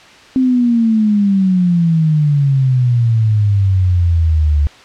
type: exponential sweep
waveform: sine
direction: down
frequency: 263 to 71.6 Hz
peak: -9 dBFS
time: 0.36-4.67 s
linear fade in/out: 0 ms
effects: white hiss -40 dBFS RMS until 4.84 s + low-pass 4000 Hz 12 dB/octave